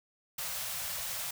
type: band-stop noise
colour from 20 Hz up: white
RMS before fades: -37 dBFS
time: 0.38-1.31 s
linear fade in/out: 5 ms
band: 190 to 500 Hz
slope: 96 dB/octave
effects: none